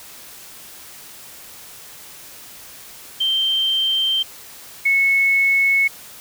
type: tone pair in turn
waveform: sine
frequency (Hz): 3136 / 2199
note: G7 / C#7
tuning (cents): 0 / -14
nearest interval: tritone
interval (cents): 614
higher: first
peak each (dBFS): -16 / -13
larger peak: second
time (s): 3.2-4.23 / 4.85-5.88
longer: neither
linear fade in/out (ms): 10
effects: white hiss -40 dBFS RMS until 6.2 s